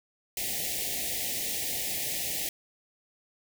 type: band-stop noise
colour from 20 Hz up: white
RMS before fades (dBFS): -32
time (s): 0.37-2.49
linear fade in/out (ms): 2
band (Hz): 820 to 1800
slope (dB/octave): 96
effects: none